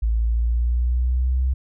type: linear sweep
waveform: sine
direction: up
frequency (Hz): 55 to 65.2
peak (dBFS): -17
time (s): 0.02-1.54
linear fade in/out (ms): 10
effects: none